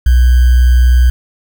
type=tone with sample-and-hold; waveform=sine; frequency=61.74 Hz; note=B1; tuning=in tune; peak=-4 dBFS; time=0.06-1.1 s; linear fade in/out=5 ms; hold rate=1575 Hz; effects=none